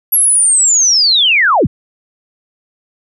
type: linear sweep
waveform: sine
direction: down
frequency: 11520 to 49.96 Hz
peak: -7 dBFS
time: 0.12-1.67 s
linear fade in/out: 10 ms
effects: none